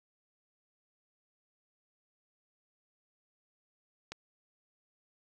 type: click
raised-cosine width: 0.2 ms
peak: -23 dBFS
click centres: 4.12 s
effects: none